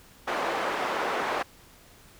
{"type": "band-pass noise", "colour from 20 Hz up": "white", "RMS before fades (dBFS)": -29, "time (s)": [0.27, 1.43], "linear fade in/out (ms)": 10, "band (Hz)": [410, 1200], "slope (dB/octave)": 12, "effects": ["pink hiss -54 dBFS RMS until 2.19 s"]}